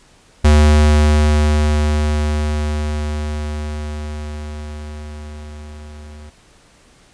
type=tone with level ramp; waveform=square; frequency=75.2 Hz; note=D2; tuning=42 cents sharp; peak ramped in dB=-7 to -35 dBFS; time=0.44-6.3 s; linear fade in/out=10 ms; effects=pink hiss -50 dBFS RMS until 7.13 s + resampled to 22050 Hz